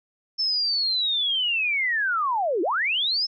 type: linear two-way sweep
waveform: sine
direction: down then up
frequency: 5330 to 313.4 to 5330 Hz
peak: -21 dBFS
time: 0.38-3.27 s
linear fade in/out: 20 ms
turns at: 2.62 s
effects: none